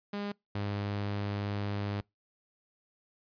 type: tone pair in turn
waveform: sawtooth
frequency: 203.5 / 101.75 Hz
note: G#3 / G#2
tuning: -35 / -35 cents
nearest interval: octave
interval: 1200 cents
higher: first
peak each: -30 / -28 dBFS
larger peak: second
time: 0.13-0.32 / 0.55-2.01 s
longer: second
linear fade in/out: 5 ms
effects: noise-tail reverb RT60 0.2 s tail -26 dB re dry + resampled to 11025 Hz